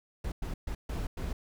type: noise bursts at uneven times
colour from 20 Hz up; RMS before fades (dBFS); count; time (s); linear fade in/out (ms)
brown; -34; 5; 0.24-0.32 / 0.42-0.54 / 0.67-0.75 / 0.89-1.07 / 1.17-1.33; 5
effects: none